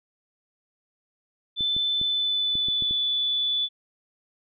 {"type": "tone with pitch glide", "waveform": "sine", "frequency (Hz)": [3520, 3470], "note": ["A7", "A7"], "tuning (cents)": [0, -25], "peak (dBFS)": -22, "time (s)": [1.56, 3.69], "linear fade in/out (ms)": 50, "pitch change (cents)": -25, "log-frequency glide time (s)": [1.95, 2.97]}
{"type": "clicks", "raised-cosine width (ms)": 3, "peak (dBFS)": -25, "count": 7, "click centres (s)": [1.608, 1.765, 2.014, 2.554, 2.685, 2.823, 2.91]}
{"effects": []}